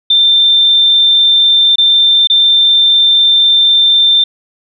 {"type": "tone with dropouts", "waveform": "sine", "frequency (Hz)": 3576, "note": "A7", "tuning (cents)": 27, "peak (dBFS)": -5, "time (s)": [0.1, 4.24], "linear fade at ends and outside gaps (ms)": 5, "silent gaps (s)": [[1.758, 1.782], [2.273, 2.299]], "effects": []}